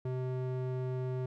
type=tone with band-pass filter; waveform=square; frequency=128 Hz; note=C3; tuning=38 cents flat; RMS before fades=-35 dBFS; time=0.05-1.26 s; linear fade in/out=5 ms; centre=280 Hz; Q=0.95; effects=none